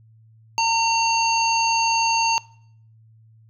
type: harmonic tone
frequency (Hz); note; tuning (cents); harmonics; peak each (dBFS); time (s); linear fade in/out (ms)
913; A#5; -36; 1 / 3 / 5 / 7; -19 / -24 / -26 / -27; 0.58-2.38; 0
effects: noise-tail reverb RT60 0.6 s tail -21 dB re dry + added 111 Hz sine -49 dBFS peak until 3.49 s